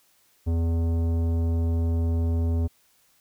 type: tone with tanh clipping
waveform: sine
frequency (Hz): 83.2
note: E2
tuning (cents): +17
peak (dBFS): -23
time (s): 0.46-2.68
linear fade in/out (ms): 20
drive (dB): 14
effects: white hiss -63 dBFS RMS until 3.2 s